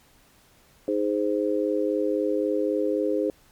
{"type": "chord", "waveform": "sine", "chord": "Ab major", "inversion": "second", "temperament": "just", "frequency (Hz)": [311.5, 415.3, 519.1], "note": ["Eb4", "Ab4", "C5"], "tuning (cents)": [2, 0, -14], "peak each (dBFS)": -26, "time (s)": [0.88, 3.3], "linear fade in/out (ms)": 2, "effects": ["pink hiss -58 dBFS RMS until 3.51 s", "MP3 96 kbps"]}